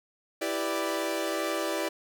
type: chord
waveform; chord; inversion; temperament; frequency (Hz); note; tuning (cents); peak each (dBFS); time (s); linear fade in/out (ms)
sawtooth; E minor seventh; none; equal; 329.6 / 392 / 493.9 / 587.3; E4 / G4 / B4 / D5; 0 / 0 / 0 / 0; -29 / -31 / -34 / -28; 0.41-1.89; 10
effects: none